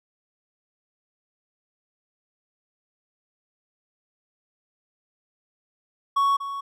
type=tone with echo; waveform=triangle; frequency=1113 Hz; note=C#6; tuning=7 cents sharp; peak=-16 dBFS; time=6.16-6.37 s; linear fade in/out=10 ms; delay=240 ms; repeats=1; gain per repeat=-11 dB; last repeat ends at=6.61 s; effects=none